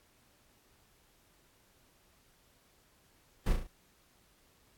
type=noise with echo; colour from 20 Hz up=brown; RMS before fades=-28 dBFS; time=3.46-3.53 s; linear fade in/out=5 ms; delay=35 ms; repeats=4; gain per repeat=-5 dB; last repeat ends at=3.67 s; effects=pink hiss -67 dBFS RMS until 4.77 s + AAC 64 kbps